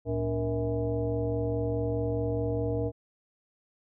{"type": "tone with frequency modulation", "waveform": "sine", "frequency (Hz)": 290.9, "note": "D4", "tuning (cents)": -16, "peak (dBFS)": -26, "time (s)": [0.05, 2.92], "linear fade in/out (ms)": 50, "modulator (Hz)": 179, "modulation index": 1.7, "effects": []}